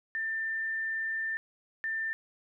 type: tone pair in turn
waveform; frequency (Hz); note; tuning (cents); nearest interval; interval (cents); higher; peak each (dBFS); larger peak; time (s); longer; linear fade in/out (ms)
sine; 1789 / 1789; A6 / A6; +28 / +28; unison; 0; neither; -30 / -30; neither; 0.15-1.37 / 1.84-2.13; first; 0
effects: none